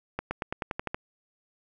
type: accelerating click train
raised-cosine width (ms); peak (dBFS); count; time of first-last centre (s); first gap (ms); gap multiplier
0.5; -15; 9; 0.19-0.945; 120; 0.93
effects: none